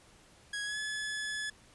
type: tone with pitch glide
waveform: sawtooth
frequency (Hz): 1659 to 1711.6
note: G#6 to A6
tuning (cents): -2 to -48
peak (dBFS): -31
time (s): 0.53-1.5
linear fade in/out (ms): 5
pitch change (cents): +54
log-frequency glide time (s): 0.64-0.78
effects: pink hiss -60 dBFS RMS until 1.74 s + resampled to 24000 Hz